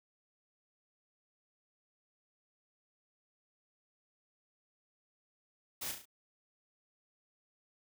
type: noise with echo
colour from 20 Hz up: white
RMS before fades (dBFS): -40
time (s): 5.81-5.92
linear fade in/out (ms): 10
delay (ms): 34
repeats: 4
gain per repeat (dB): -5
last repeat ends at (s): 6.056
effects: none